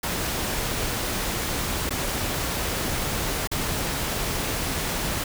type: noise with dropouts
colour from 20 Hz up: pink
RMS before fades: -27 dBFS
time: 0.03-5.24 s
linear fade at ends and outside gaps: 5 ms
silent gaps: 1.894-1.906 / 3.474-3.514 s
effects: none